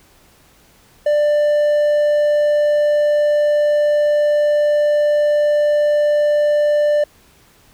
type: tone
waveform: triangle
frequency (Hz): 592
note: D5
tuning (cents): +14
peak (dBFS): -10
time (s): 1.06-7.04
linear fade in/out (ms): 5
effects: pink hiss -51 dBFS RMS until 7.73 s